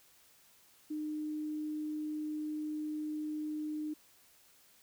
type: tone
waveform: sine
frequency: 304.7 Hz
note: D#4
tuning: 36 cents flat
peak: -35 dBFS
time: 0.9-3.94 s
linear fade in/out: 10 ms
effects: white hiss -64 dBFS RMS until 4.82 s